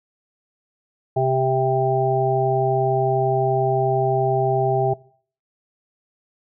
harmonic tone, 131.4 Hz, C3, 8 cents sharp, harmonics 1 / 3 / 5 / 6, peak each -22 / -22 / -22 / -22 dBFS, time 1.16-4.94 s, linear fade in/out 10 ms, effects noise-tail reverb RT60 0.5 s tail -21 dB re dry

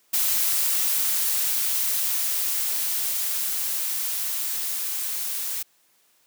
blue noise with level ramp, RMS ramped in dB -22 to -29 dBFS, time 0.13-5.63 s, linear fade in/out 10 ms, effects white hiss -63 dBFS RMS until 6.26 s + high-pass 150 Hz 12 dB/octave

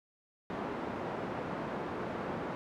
pink band-pass noise, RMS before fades -38 dBFS, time 0.5-2.55 s, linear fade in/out 0 ms, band 190 to 1200 Hz, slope 12 dB/octave, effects none

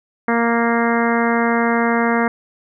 harmonic tone, 233.1 Hz, A#3, in tune, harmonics 1 / 2 / 3 / 4 / 5 / 6 / 7 / 8 / 9, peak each -18 / -21 / -23 / -24 / -25 / -26 / -26 / -27 / -28 dBFS, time 0.28-2.28 s, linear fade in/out 2 ms, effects none

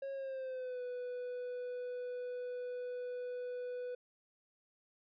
triangle tone with pitch glide, 546 to 494.9 Hz, C#5 to B4, -26 to +4 cents, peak -37 dBFS, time 0.02-3.95 s, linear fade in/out 5 ms, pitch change -170 cents, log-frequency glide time 0.13-0.82 s, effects resampled to 11025 Hz

